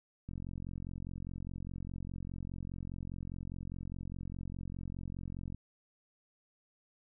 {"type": "click train", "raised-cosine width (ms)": 5, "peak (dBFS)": -30, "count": 237, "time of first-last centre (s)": [0.29, 5.546], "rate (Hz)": 44.9, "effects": []}